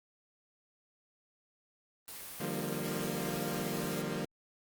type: noise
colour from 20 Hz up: white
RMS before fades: -45 dBFS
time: 2.08-4.01 s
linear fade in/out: 0 ms
type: chord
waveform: 20% pulse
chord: G minor seventh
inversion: second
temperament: equal with one note detuned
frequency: 150.18 / 174.61 / 196 / 233.1 Hz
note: D3 / F3 / G3 / Bb3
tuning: +39 / 0 / 0 / 0 cents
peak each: -35 dBFS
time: 2.4-4.25 s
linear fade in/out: 5 ms
effects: Opus 24 kbps